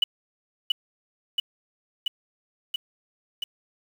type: tone with echo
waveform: sine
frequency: 2960 Hz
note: F#7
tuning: in tune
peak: -16 dBFS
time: 0.02-0.04 s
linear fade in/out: 5 ms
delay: 680 ms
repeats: 5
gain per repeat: -2 dB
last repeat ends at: 3.44 s
effects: 7-bit